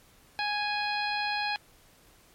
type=harmonic tone; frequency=830.6 Hz; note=G#5; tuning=in tune; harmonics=1 / 2 / 3 / 4 / 5 / 6; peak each=-31 / -34 / -34 / -40 / -36 / -44 dBFS; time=0.39-1.56 s; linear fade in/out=0 ms; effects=pink hiss -59 dBFS RMS until 2.34 s + MP3 64 kbps